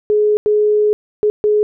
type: tone bursts at uneven times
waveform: sine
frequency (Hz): 421.1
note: G#4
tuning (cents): +24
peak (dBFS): -10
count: 4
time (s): 0.1-0.37 / 0.46-0.93 / 1.23-1.3 / 1.44-1.63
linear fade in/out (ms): 0
effects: none